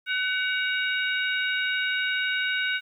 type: harmonic tone with a mistuned harmonic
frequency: 752 Hz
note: F#5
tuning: 28 cents sharp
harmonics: 2 / 3 / 4 / 5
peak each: -26 / -30 / -32 / -34 dBFS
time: 0.06-2.81 s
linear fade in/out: 50 ms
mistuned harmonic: 4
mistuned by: -100 cents
effects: 10-bit